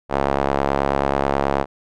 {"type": "tone with band-pass filter", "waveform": "sawtooth", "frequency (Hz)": 69.3, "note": "C#2", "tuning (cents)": 0, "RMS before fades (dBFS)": -20, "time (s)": [0.09, 1.66], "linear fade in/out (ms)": 50, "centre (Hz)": 740, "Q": 1.3, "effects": []}